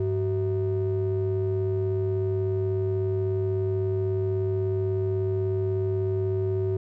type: ring-modulated tone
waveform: triangle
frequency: 138.59 Hz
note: C#3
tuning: in tune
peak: -18 dBFS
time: 0-6.77 s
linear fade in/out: 5 ms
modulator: 239 Hz
effects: none